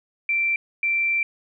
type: tone pair in turn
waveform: sine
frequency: 2349 / 2349 Hz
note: D7 / D7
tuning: 0 / 0 cents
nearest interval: unison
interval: 0 cents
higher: neither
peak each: -19 dBFS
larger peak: neither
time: 0.29-0.56 / 0.83-1.23 s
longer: second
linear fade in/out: 2 ms
effects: none